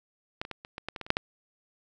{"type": "clicks", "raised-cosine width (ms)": 0.3, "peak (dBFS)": [-16, -24, -20, -26, -21, -17, -21, -21, -28, -6, -10], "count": 11, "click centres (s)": [0.415, 0.451, 0.513, 0.649, 0.781, 0.886, 0.962, 1.013, 1.065, 1.104, 1.169], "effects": []}